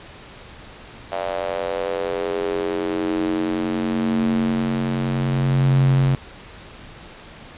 square tone with high-pass filter sweep, 45.35 Hz, F#1, 34 cents flat, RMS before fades -21 dBFS, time 1.12-6.15 s, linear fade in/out 0 ms, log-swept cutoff 640 to 120 Hz, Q 4.8, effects pink hiss -41 dBFS RMS until 7.57 s + resampled to 8000 Hz

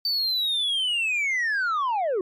sine linear sweep, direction down, 4600 to 349.2 Hz, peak -19 dBFS, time 0.05-2.21 s, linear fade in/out 2 ms, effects tanh soft clip ceiling -21 dBFS + MP3 96 kbps

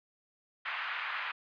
pink band-pass noise, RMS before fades -37 dBFS, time 0.65-1.32 s, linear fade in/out 10 ms, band 1100 to 2700 Hz, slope 24 dB/octave, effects resampled to 11025 Hz

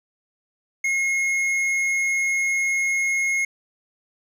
sine tone with hard clipping, 2159 Hz, C#7, 46 cents flat, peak -21 dBFS, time 0.84-3.45 s, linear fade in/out 5 ms, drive 7 dB, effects none

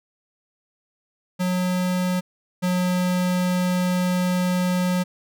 square tone pair in turn, 181.8 / 180.98 Hz, F#3 / F#3, -30 / -38 cents, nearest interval unison, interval 8 cents, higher first, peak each -21 / -20 dBFS, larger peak second, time 1.39-2.21 / 2.62-5.04 s, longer second, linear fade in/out 20 ms, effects none

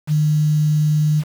sine tone with quantisation, 151.6 Hz, D#3, 45 cents flat, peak -13 dBFS, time 0.07-1.24 s, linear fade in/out 50 ms, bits 6, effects none

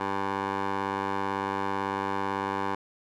15% pulse tone with band-pass filter, 98 Hz, G2, in tune, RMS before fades -30 dBFS, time 0-2.75 s, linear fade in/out 5 ms, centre 950 Hz, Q 1.5, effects none

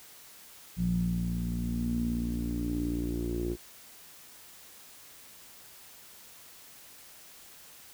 sawtooth tone with low-pass filter sweep, 58.6 Hz, A#1, 10 cents sharp, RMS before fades -31 dBFS, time 0.76-3.57 s, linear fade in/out 50 ms, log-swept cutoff 170 to 360 Hz, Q 8.3, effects white hiss -52 dBFS RMS until 7.93 s

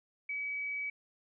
sine tone, 2279 Hz, C#7, 47 cents sharp, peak -34 dBFS, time 0.29-0.9 s, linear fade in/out 5 ms, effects none

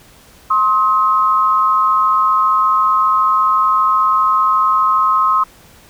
sine tone pair together, 1058 / 1272.8 Hz, C6 / D#6, +19 / +39 cents, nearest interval minor third, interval 320 cents, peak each -13 dBFS, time 0.5-5.44 s, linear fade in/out 10 ms, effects pink hiss -45 dBFS RMS until 5.89 s

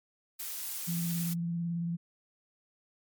blue noise, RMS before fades -38 dBFS, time 0.39-1.34 s, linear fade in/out 10 ms
sine tone with vibrato, 169.9 Hz, F3, 47 cents flat, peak -30 dBFS, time 0.87-1.97 s, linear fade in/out 20 ms, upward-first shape square, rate 18 Hz, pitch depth 18 cents each way
effects MP3 96 kbps

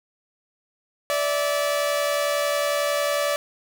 sawtooth tone pair together, 580 / 651 Hz, D5 / E5, -22 / -22 cents, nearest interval major second, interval 200 cents, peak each -18 / -25 dBFS, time 1.1-3.36 s, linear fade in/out 0 ms, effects none

